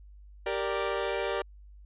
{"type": "chord", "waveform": "sawtooth", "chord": "G minor", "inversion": "none", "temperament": "equal", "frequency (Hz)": [392, 466.2, 587.3], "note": ["G4", "Bb4", "D5"], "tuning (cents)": [0, 0, 0], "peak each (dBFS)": -29, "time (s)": [0.46, 1.42], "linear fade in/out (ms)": 5, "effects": ["added 50 Hz sine -48 dBFS peak until 1.85 s", "resampled to 8000 Hz"]}